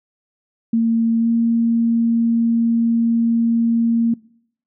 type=tone with pitch glide; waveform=sine; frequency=228.4 to 231.1 Hz; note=A#3 to A#3; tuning=-35 to -15 cents; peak=-13 dBFS; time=0.73-4.14 s; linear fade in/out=5 ms; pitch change=+20 cents; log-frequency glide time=1.19-1.28 s; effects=noise-tail reverb RT60 0.7 s tail -24 dB re dry